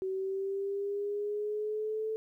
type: linear sweep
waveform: sine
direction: up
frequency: 377.4 to 440 Hz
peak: -31 dBFS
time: 0.02-2.16 s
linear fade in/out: 0 ms
effects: 12-bit